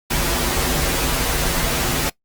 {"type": "noise with comb filter", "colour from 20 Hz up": "pink", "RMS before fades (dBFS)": -20, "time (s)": [0.1, 2.1], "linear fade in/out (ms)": 10, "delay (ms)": 9.8, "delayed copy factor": -1, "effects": ["noise-tail reverb RT60 0.1 s tail -21 dB re dry", "Opus 48 kbps"]}